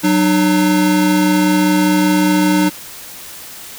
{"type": "tone pair together", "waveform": "square", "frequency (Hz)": [186.2, 302], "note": ["F#3", "D4"], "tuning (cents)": [11, 48], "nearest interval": "minor sixth", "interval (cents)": 837, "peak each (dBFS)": [-16, -13], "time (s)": [0.03, 2.7], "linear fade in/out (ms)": 20, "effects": ["white hiss -33 dBFS RMS until 3.78 s"]}